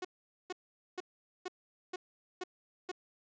sawtooth tone bursts, 365.6 Hz, F#4, 21 cents flat, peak -33 dBFS, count 7, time 0.02-2.916 s, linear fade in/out 5 ms, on 28 ms, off 450 ms, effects resampled to 16000 Hz

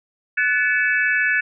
sine tone cluster, 1489 / 1728 / 2261 / 2614 Hz, F#6 / A6 / C#7 / E7, +11 / -32 / +34 / -15 cents, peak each -21 / -19 / -25 / -26 dBFS, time 0.37-1.41 s, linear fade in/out 10 ms, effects none

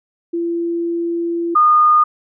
sine tone pair in turn, 339.5 / 1223.2 Hz, F4 / D#6, -49 / -30 cents, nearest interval octave + minor seventh, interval 2219 cents, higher second, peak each -17 / -8 dBFS, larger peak second, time 0.33-1.55 / 1.55-2.04 s, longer first, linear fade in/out 10 ms, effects none

